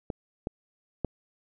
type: clicks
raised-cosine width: 2 ms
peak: -18 / -17 / -14 dBFS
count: 3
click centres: 0.102 / 0.471 / 1.047 s
effects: none